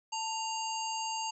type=harmonic tone with a mistuned harmonic; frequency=932.3 Hz; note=A#5; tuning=in tune; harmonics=1 / 3 / 5 / 7 / 8; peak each=-35 / -40 / -42 / -43 / -44 dBFS; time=0.12-1.31 s; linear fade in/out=10 ms; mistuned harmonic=1; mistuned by=-77 cents; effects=none